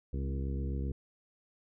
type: harmonic tone with a mistuned harmonic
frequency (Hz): 67.8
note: C#2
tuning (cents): -38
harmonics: 1 / 2 / 3 / 4 / 5 / 6 / 7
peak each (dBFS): -33 / -39 / -43 / -45 / -47 / -49 / -50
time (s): 0.13-0.92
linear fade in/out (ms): 5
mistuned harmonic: 4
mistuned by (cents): -19
effects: none